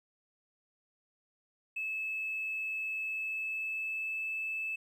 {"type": "tone with pitch glide", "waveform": "triangle", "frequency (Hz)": [2604, 2621], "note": ["E7", "E7"], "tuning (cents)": [-22, -11], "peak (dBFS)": -30, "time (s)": [1.76, 4.76], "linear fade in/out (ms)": 10, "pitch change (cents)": 11, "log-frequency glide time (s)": [3.03, 4.28], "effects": ["tanh soft clip ceiling -31 dBFS"]}